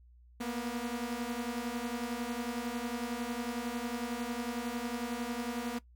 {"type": "beating tone pair", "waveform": "sawtooth", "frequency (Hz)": [233.1, 244.1], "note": ["A#3", "B3"], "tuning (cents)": [0, -20], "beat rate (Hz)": 11, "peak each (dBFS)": [-34, -33], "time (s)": [0.4, 5.79], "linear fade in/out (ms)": 10, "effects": ["noise-tail reverb RT60 0.1 s tail -18 dB re dry", "added 60 Hz sine -56 dBFS peak until 5.95 s"]}